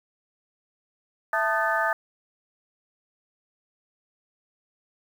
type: tone cluster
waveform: sine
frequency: 663 / 886 / 1232 / 1521 / 1751 Hz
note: E5 / A5 / D#6 / F#6 / A6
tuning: +10 / +12 / -17 / +47 / -9 cents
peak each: -28 dBFS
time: 1.33-1.93 s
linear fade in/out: 2 ms
effects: 8-bit